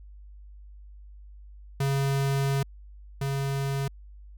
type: tone pair in turn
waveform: square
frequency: 137.8 / 137.8 Hz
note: C#3 / C#3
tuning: -10 / -10 cents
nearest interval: unison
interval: 0 cents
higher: neither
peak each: -24 / -27 dBFS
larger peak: first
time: 1.8-2.63 / 3.21-3.88 s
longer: first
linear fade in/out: 5 ms
effects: added 50 Hz sine -44 dBFS peak until 4.37 s